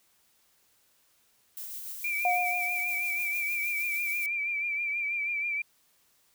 violet noise with tremolo, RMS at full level -38 dBFS, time 1.57-4.26 s, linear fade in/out 0 ms, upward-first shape triangle, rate 6.8 Hz, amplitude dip 35%
sine tone with vibrato, 2349 Hz, D7, in tune, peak -28 dBFS, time 2.04-5.62 s, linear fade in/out 5 ms, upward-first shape triangle, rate 6.2 Hz, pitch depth 59 cents each way
sine tone with exponential decay, 717 Hz, F5, 45 cents sharp, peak -22 dBFS, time 2.25-3.45 s, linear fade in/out 2 ms, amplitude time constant 260 ms
effects white hiss -67 dBFS RMS until 6.34 s

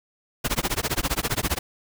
pink noise with tremolo, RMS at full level -22 dBFS, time 0.44-1.59 s, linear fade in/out 10 ms, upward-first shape sine, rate 15 Hz, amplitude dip 100%, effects none

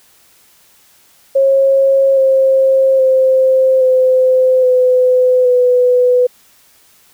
sine tone with pitch steps, 542 / 532.7 / 523.5 / 514.5 / 505.7 / 497 Hz, C#5 / C5 / C5 / C5 / B4 / B4, -39 / +31 / +1 / -29 / +41 / +11 cents, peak -7 dBFS, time 1.35-6.27 s, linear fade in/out 10 ms, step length 820 ms, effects white hiss -49 dBFS RMS until 7.13 s

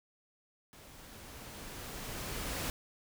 pink noise with level ramp, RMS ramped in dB -55 to -36 dBFS, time 0.73-2.7 s, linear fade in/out 0 ms, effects none

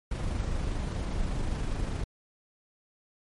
brown noise with amplitude modulation, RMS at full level -29 dBFS, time 0.11-2.04 s, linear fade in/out 5 ms, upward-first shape sine, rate 25 Hz, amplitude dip 30%, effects MP3 48 kbps

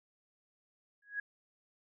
sine tone with exponential growth, 1661 Hz, G#6, in tune, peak -31 dBFS, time 1.02-1.2 s, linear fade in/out 5 ms, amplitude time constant 38 ms, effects none

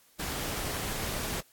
pink noise, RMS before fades -34 dBFS, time 0.19-1.41 s, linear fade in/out 10 ms, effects white hiss -62 dBFS RMS until 1.52 s + AAC 64 kbps

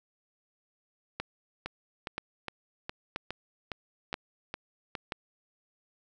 two click trains, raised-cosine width 0.3 ms, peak -17 / -19 dBFS, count 5 / 9, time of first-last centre 1.2-5.122 / 1.66-4.952 s, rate 1.02 / 2.43 Hz, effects none

